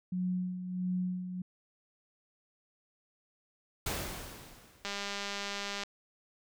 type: tone with tremolo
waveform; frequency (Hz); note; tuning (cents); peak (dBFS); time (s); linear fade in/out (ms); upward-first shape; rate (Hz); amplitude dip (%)
sine; 182.1; F#3; -27; -29; 0.12-1.42; 5; sine; 1.5; 60
type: noise with exponential decay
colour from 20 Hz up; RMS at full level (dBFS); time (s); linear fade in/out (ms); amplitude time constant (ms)
pink; -33; 3.86-5.15; 5; 280
type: click train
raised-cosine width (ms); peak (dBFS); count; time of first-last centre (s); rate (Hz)
0.2; -20; 199; 4.85-5.835; 201
effects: none